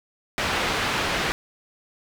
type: low-pass noise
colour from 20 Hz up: white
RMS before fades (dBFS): -25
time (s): 0.38-1.32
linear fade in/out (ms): 0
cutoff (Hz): 2600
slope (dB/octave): 12
effects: none